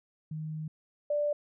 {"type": "tone pair in turn", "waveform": "sine", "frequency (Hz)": [155.8, 588.2], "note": ["D#3", "D5"], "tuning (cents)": [3, 3], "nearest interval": "octave + major seventh", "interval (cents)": 2300, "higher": "second", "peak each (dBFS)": [-34, -26], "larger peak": "second", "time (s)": [[0.31, 0.68], [1.1, 1.33]], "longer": "first", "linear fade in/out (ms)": 5, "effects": []}